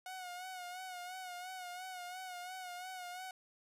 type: tone with vibrato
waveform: sawtooth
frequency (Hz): 730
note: F#5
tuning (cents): -24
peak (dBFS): -40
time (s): 0.06-3.31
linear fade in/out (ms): 2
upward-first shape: sine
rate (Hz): 2.9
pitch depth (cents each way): 52
effects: resampled to 32000 Hz